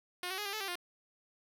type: tone with pitch steps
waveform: 5% pulse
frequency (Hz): 358.4 / 378.3 / 416.2 / 398 / 432.8 / 390.9 / 353.2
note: F4 / F#4 / G#4 / G4 / A4 / G4 / F4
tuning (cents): +45 / +38 / +4 / +26 / -29 / -5 / +20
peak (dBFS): -25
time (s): 0.23-0.755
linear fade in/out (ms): 2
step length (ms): 75
effects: none